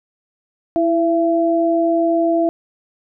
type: tone pair together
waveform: sine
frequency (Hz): 331 / 673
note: E4 / E5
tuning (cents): +7 / +36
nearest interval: octave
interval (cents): 1229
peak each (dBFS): -16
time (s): 0.76-2.49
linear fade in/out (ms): 0
effects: none